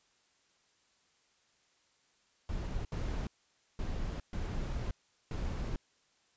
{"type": "noise bursts at uneven times", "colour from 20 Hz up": "brown", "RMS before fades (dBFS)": -36, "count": 5, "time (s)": [[2.49, 2.85], [2.92, 3.27], [3.79, 4.2], [4.33, 4.91], [5.31, 5.76]], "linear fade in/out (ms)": 2, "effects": ["white hiss -71 dBFS RMS until 6.36 s", "resampled to 16000 Hz"]}